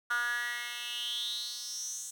10% pulse tone with high-pass filter sweep, 240 Hz, B3, 49 cents flat, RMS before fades -36 dBFS, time 0.1-2.11 s, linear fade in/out 10 ms, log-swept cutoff 1400 to 7300 Hz, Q 7, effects 10-bit

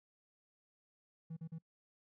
triangle tone bursts, 162.5 Hz, E3, 24 cents flat, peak -39 dBFS, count 3, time 1.3-1.586 s, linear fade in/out 10 ms, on 68 ms, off 41 ms, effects noise-tail reverb RT60 0.1 s tail -26 dB re dry + tanh soft clip ceiling -37 dBFS

